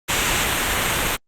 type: noise with comb filter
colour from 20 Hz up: pink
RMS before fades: -20 dBFS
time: 0.08-1.17 s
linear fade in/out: 20 ms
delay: 0.2 ms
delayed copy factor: -0.55
effects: low-pass 12000 Hz 12 dB/octave + Opus 48 kbps